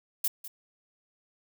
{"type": "noise with echo", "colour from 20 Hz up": "violet", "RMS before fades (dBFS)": -27, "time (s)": [0.24, 0.28], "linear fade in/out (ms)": 5, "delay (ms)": 200, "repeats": 1, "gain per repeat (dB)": -14, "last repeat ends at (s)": 0.48, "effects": []}